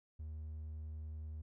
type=tone; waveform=triangle; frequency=77.6 Hz; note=D#2; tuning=4 cents flat; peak=-40 dBFS; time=0.19-1.42 s; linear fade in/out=10 ms; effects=tanh soft clip ceiling -36 dBFS